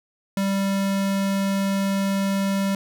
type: tone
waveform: square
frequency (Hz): 196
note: G3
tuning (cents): 0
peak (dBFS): -21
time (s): 0.37-2.75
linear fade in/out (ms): 2
effects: none